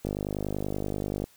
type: click train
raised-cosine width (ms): 2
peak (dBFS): -17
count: 61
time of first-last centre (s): 0.05-1.24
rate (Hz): 50.4
effects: white hiss -59 dBFS RMS until 1.36 s